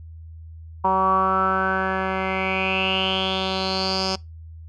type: tone with low-pass filter sweep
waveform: 10% pulse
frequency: 189.5 Hz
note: F#3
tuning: 42 cents sharp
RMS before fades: -22 dBFS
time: 0.84-4.16 s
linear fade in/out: 10 ms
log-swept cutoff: 990 to 5300 Hz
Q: 8.4
effects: noise-tail reverb RT60 0.2 s tail -23 dB re dry + added 81 Hz sine -37 dBFS peak until 4.68 s